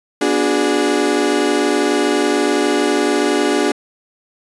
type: chord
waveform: 35% pulse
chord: G# half-diminished seventh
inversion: first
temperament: equal with one note detuned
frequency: 246.9 / 293.7 / 363.2 / 415.3 Hz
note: B3 / D4 / F#4 / G#4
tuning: 0 / 0 / -32 / 0 cents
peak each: -22 / -16 / -18 / -17 dBFS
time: 0.21-3.72 s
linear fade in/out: 5 ms
effects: resampled to 24000 Hz

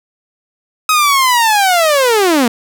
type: linear sweep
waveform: sawtooth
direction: down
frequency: 1273 to 223.1 Hz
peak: -5 dBFS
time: 0.89-2.48 s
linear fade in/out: 2 ms
effects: none

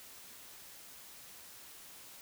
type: silence
effects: white hiss -53 dBFS RMS until 2.21 s

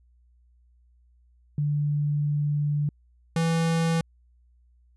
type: tone pair in turn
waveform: sine / square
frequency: 146.83 / 164.81 Hz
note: D3 / E3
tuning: 0 / 0 cents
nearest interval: major second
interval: 200 cents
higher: second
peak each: -22 / -22 dBFS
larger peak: neither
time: 1.58-2.89 / 3.36-4.01 s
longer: first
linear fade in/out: 2 ms
effects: added 60 Hz sine -57 dBFS peak until 4.96 s + resampled to 24000 Hz

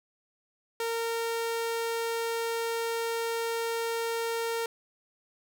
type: tone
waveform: sawtooth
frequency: 460 Hz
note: A#4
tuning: 23 cents flat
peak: -25 dBFS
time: 0.8-4.66 s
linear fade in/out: 2 ms
effects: none

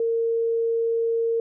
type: tone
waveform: sine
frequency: 459 Hz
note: A#4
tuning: 27 cents flat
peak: -20 dBFS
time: 0-1.4 s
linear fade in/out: 2 ms
effects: none

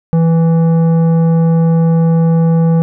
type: tone with tanh clipping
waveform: sine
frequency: 164.81 Hz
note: E3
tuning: in tune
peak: -9 dBFS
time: 0.13-2.82 s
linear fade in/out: 0 ms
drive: 11 dB
effects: none

